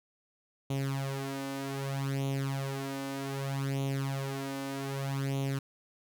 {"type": "tone with flanger", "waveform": "sawtooth", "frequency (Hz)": 136.8, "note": "C#3", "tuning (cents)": -23, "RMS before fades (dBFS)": -34, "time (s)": [0.7, 5.59], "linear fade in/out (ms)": 5, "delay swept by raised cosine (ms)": [0.3, 3.4], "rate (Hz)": 0.64, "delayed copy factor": 0.75, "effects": []}